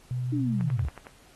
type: tone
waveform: sine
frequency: 124.9 Hz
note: B2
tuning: 20 cents sharp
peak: -27 dBFS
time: 0.11-0.85 s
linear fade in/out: 0 ms
type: linear sweep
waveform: sine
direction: down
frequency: 311.1 to 58.27 Hz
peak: -26 dBFS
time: 0.32-0.89 s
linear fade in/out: 10 ms
type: click train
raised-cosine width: 0.5 ms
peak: -27 dBFS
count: 6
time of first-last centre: 0.61-1.069 s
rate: 10.9 Hz
effects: pink hiss -57 dBFS RMS until 1.35 s + AAC 32 kbps